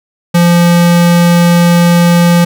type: tone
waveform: square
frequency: 172.7 Hz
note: F3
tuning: 19 cents flat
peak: -5 dBFS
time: 0.34-2.45 s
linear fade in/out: 10 ms
effects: none